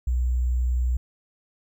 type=tone with sample-and-hold; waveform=sine; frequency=61.74 Hz; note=B1; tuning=in tune; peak=-20 dBFS; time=0.07-0.97 s; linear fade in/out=5 ms; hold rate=7350 Hz; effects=none